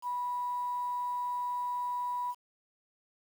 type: tone with quantisation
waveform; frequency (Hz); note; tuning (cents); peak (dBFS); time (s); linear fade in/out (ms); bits
sine; 982; B5; -10; -31; 0.02-2.35; 50; 9
effects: none